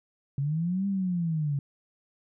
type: linear two-way sweep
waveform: sine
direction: up then down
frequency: 134.8 to 200.3 to 137.9 Hz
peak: -25 dBFS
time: 0.38-1.59 s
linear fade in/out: 2 ms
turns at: 0.87 s
effects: none